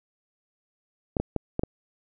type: clicks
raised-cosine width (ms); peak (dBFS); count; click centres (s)
2; -12; 5; 1.168 / 1.2 / 1.363 / 1.594 / 1.635
effects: none